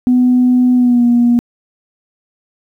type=tone with pitch glide; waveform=sine; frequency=249.5 to 239.6 Hz; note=B3 to A#3; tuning=+18 to +48 cents; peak=-6 dBFS; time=0.07-1.39 s; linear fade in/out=0 ms; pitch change=-70 cents; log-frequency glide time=0.75-1.04 s; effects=tanh soft clip ceiling -3 dBFS + 8-bit